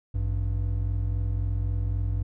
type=tone pair together; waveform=triangle; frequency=54.24 / 98 Hz; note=A1 / G2; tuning=-24 / 0 cents; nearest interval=minor seventh; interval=1024 cents; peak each=-25 dBFS; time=0.14-2.23 s; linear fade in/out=10 ms; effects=none